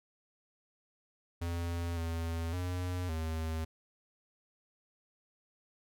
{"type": "tone with pitch steps", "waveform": "square", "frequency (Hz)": [85.3, 82.9, 90.1, 80.2], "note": ["F2", "E2", "F#2", "E2"], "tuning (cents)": [-40, 10, -45, -47], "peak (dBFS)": -34, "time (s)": [1.41, 3.65], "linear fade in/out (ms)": 10, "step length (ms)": 560, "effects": []}